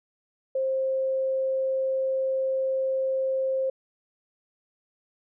sine tone, 529 Hz, C5, 19 cents sharp, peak -23 dBFS, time 0.55-3.7 s, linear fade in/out 5 ms, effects none

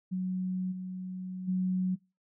sine tone with level steps, 184.8 Hz, F#3, 2 cents flat, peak -29 / -35 / -26 dBFS, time 0.11-1.96 s, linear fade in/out 20 ms, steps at 0.71 / 1.47 s, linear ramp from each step 20 ms, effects noise-tail reverb RT60 0.3 s tail -25 dB re dry

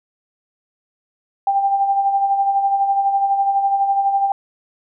sine tone with tremolo, 791 Hz, G5, 15 cents sharp, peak -12 dBFS, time 1.47-4.32 s, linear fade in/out 2 ms, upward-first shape sine, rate 12 Hz, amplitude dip 50%, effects none

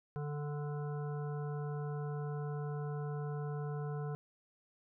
harmonic tone, 146.83 Hz, D3, in tune, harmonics 1 / 3 / 5 / 7 / 9 / 10, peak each -37 / -44 / -50 / -53 / -55 / -58 dBFS, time 0.16-4.15 s, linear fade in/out 0 ms, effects none

